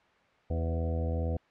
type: harmonic tone with a mistuned harmonic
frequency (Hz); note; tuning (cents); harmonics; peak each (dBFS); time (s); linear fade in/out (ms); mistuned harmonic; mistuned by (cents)
82.1; E2; -6; 1 / 2 / 3 / 4 / 5 / 6 / 7 / 8 / 9; -29 / -39 / -40 / -44 / -48 / -38 / -48 / -44 / -47; 0.5-1.37; 5; 6; +23
effects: white hiss -63 dBFS RMS until 1.5 s + low-pass 2000 Hz 12 dB/octave